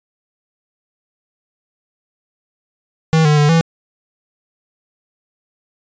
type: tone with pitch steps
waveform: square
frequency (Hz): 160.1 / 149.8 / 147.5 / 164.8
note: D#3 / D3 / D3 / E3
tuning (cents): +50 / +35 / +8 / 0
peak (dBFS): -10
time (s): 3.13-3.61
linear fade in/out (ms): 0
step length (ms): 120
effects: resampled to 16000 Hz